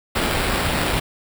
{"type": "noise with sample-and-hold", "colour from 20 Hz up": "pink", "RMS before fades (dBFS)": -21, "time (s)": [0.15, 1], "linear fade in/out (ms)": 10, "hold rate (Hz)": 6300, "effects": []}